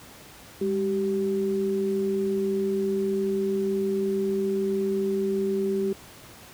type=tone pair together; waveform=sine; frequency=201.5 / 387.1 Hz; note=G3 / G4; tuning=+48 / -22 cents; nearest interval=major seventh; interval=1130 cents; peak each=-28 / -24 dBFS; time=0.61-5.93 s; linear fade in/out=5 ms; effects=pink hiss -47 dBFS RMS until 6.53 s + high-pass 60 Hz 12 dB/octave